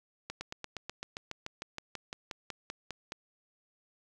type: slowing click train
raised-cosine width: 0.2 ms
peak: -21 dBFS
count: 19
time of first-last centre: 0.3-3.121 s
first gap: 110 ms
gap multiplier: 1.04
effects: none